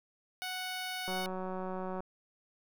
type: tone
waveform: 10% pulse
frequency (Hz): 740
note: F#5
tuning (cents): 0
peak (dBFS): -28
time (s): 0.42-1.26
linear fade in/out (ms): 0
type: click train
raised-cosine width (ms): 1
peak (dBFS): -26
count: 173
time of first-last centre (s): 1.08-2.005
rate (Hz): 186
effects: none